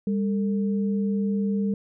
sine tone pair together, 200.2 / 448.8 Hz, G3 / A4, +37 / +34 cents, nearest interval octave + major second, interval 1397 cents, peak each -22 / -32 dBFS, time 0.07-1.74 s, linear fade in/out 2 ms, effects none

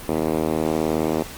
5% pulse tone with band-pass filter, 78.9 Hz, D#2, 25 cents sharp, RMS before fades -22 dBFS, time 0.08-1.23 s, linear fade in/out 10 ms, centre 330 Hz, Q 1, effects pink hiss -37 dBFS RMS until 1.37 s + Opus 32 kbps

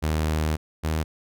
sawtooth tone pair in turn, 77.78 / 78.68 Hz, D#2 / D#2, 0 / +20 cents, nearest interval unison, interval 20 cents, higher second, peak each -18 / -19 dBFS, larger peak first, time 0.02-0.57 / 0.83-1.04 s, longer first, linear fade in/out 20 ms, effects none

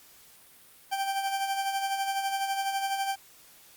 40% pulse tone with tremolo, 783 Hz, G5, 2 cents flat, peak -25 dBFS, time 0.91-3.16 s, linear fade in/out 20 ms, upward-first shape sine, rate 12 Hz, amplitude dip 50%, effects white hiss -55 dBFS RMS until 3.76 s + Opus 48 kbps

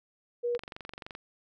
sine tone, 480 Hz, B4, 49 cents flat, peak -27 dBFS, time 0.43-0.58 s, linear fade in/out 20 ms
click train, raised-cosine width 0.3 ms, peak -25 dBFS, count 15, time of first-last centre 0.55-1.151 s, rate 23.3 Hz
effects none

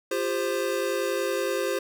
square chord, F suspended second, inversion none, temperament equal with one note detuned, 349.2 / 399.8 / 523.3 Hz, F4 / G4 / C5, 0 / +34 / 0 cents, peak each -32 / -30 / -29 dBFS, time 0.11-1.79 s, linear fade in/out 5 ms, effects none

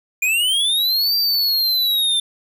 square linear two-way sweep, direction up then down, 2400 to 4715 to 3549 Hz, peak -16 dBFS, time 0.22-2.2 s, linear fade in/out 5 ms, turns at 1.16 s, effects none

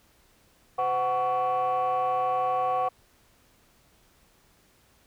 sine tone cluster, 511 / 745 / 1122 Hz, C5 / F#5 / C#6, -41 / +12 / +21 cents, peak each -29 / -24 / -27 dBFS, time 0.78-2.89 s, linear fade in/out 10 ms, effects tanh soft clip ceiling -19 dBFS + pink hiss -62 dBFS RMS until 5.06 s

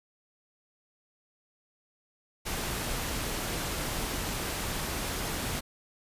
pink noise, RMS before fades -33 dBFS, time 2.45-5.61 s, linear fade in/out 20 ms, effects resampled to 32000 Hz

